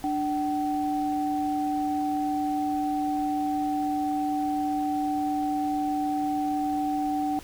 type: tone pair together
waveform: sine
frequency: 295.3 / 762 Hz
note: D4 / G5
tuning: +10 / -49 cents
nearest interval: octave + major third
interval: 1641 cents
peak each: -27 dBFS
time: 0.04-7.39 s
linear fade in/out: 0 ms
effects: pink hiss -47 dBFS RMS until 7.43 s